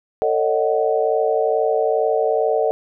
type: chord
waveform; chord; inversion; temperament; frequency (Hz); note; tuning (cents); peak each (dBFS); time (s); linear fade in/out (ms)
sine; D# half-diminished seventh; second; just; 448 / 560 / 622.3 / 746.7; A4 / C#5 / D#5 / F#5; +31 / +18 / 0 / +16; -19 / -23 / -21 / -23; 0.22-2.71; 0
effects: none